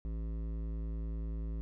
sine tone with hard clipping, 55.1 Hz, A1, 3 cents sharp, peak -37 dBFS, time 0.05-1.61 s, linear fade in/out 0 ms, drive 13 dB, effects none

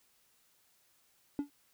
triangle tone with exponential decay, 286.6 Hz, D4, 42 cents flat, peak -25 dBFS, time 1.39-1.5 s, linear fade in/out 1 ms, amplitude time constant 23 ms, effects tanh soft clip ceiling -22 dBFS + white hiss -70 dBFS RMS until 1.73 s

